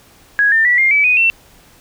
sine tone with pitch steps, 1661.2 / 1801.1 / 1952.8 / 2117 / 2296 / 2489 / 2699 Hz, G#6 / A6 / B6 / C7 / D7 / D#7 / E7, 0 / +40 / -20 / +20 / -40 / 0 / +40 cents, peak -9 dBFS, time 0.39-1.3 s, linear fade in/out 0 ms, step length 130 ms, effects pink hiss -47 dBFS RMS until 1.8 s

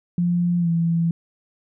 sine tone with pitch glide, 174.61 to 167.3 Hz, F3 to E3, 0 to +26 cents, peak -17 dBFS, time 0.18-1.11 s, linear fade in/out 2 ms, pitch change -74 cents, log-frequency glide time 0.59-0.69 s, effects none

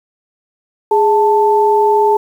sine tone pair together, 415.3 / 881.5 Hz, G#4 / A5, 0 / +3 cents, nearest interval octave + minor second, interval 1303 cents, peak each -11 dBFS, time 0.91-2.17 s, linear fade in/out 5 ms, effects 7-bit

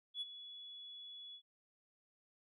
sine tone with ADSR envelope, 3398 Hz, G#7, 39 cents sharp, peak -36 dBFS, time 0.14-1.42 s, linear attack 73 ms, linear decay 27 ms, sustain -13 dB, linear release 77 ms, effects tanh soft clip ceiling -34 dBFS

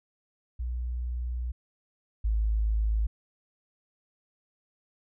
sine tone pair in turn, 60.7 / 53.82 Hz, B1 / A1, -29 / -38 cents, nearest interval major second, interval 209 cents, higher first, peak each -29 / -23 dBFS, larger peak second, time 0.59-1.52 / 2.24-3.07 s, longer first, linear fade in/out 10 ms, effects none

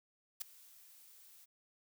blue noise with ADSR envelope, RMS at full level -37 dBFS, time 0.4-1.46 s, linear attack 16 ms, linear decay 6 ms, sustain -23 dB, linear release 21 ms, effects none

